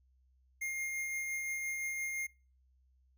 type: tone with tremolo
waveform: square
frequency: 2125 Hz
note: C7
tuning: 26 cents sharp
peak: -35 dBFS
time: 0.61-2.27 s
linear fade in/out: 10 ms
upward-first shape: triangle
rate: 5.8 Hz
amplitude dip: 30%
effects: noise-tail reverb RT60 0.4 s tail -25 dB re dry + added 64 Hz sine -66 dBFS peak until 3.17 s